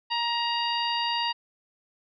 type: harmonic tone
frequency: 942 Hz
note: A#5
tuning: 18 cents sharp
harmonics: 1 / 2 / 3 / 4 / 5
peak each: -28 / -35 / -30 / -36 / -33 dBFS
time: 0.1-1.33 s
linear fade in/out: 20 ms
effects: none